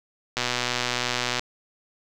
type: click train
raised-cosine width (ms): 0.2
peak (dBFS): -7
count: 127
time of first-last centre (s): 0.37-1.394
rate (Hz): 123
effects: none